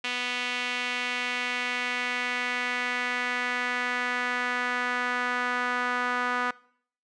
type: tone with band-pass filter sweep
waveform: sawtooth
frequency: 246.9 Hz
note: B3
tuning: in tune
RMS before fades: -29 dBFS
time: 0.04-6.51 s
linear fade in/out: 5 ms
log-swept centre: 2700 to 1400 Hz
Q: 2.2
effects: noise-tail reverb RT60 0.6 s tail -22 dB re dry + resampled to 22050 Hz